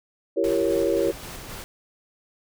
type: chord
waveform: sine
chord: E diminished seventh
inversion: none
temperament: equal with one note detuned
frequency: 336.9 / 392 / 466.2 / 554.4 Hz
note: E4 / G4 / Bb4 / Db5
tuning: +38 / 0 / 0 / 0 cents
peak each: -25 dBFS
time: 0.36-1.12 s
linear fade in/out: 20 ms
type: noise with tremolo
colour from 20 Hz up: pink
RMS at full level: -37 dBFS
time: 0.44-1.64 s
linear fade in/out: 0 ms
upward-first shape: square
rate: 3.8 Hz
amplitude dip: 25%
effects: none